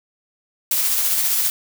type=noise with tremolo; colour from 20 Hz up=blue; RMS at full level=-18 dBFS; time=0.71-1.5 s; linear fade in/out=2 ms; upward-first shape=sine; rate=15 Hz; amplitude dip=30%; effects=none